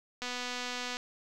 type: click train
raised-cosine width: 0.2 ms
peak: -20 dBFS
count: 186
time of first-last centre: 0.22-0.969 s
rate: 247 Hz
effects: none